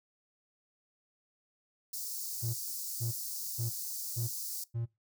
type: high-pass noise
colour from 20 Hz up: white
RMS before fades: -39 dBFS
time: 1.93-4.64 s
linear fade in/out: 5 ms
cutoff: 4600 Hz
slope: 48 dB/octave
type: tone bursts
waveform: triangle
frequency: 116.54 Hz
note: A#2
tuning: in tune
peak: -30 dBFS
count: 5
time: 2.42-4.86 s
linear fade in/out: 20 ms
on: 120 ms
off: 460 ms
effects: noise-tail reverb RT60 0.2 s tail -20 dB re dry